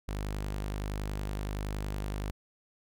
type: tone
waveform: sawtooth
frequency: 50.7 Hz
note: G#1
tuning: 41 cents flat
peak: -29 dBFS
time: 0.08-2.31 s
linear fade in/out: 5 ms
effects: none